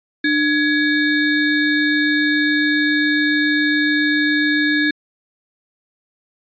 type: ring-modulated tone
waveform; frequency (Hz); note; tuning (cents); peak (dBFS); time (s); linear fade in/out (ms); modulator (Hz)
square; 987.8; B5; 0; -12; 0.24-4.91; 5; 689
effects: resampled to 11025 Hz